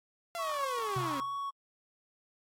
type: linear sweep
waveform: sawtooth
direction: down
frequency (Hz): 691 to 261.6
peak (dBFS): -32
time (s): 0.35-1.2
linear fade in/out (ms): 0
type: tone with vibrato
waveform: triangle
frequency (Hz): 1112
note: C#6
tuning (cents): +5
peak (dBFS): -32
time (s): 0.38-1.51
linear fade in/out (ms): 20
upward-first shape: sine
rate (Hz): 2.3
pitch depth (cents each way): 10
type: tone with exponential decay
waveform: triangle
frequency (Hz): 130.3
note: C3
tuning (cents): -7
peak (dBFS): -29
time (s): 0.96-1.38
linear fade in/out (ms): 5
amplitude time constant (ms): 91
effects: AAC 48 kbps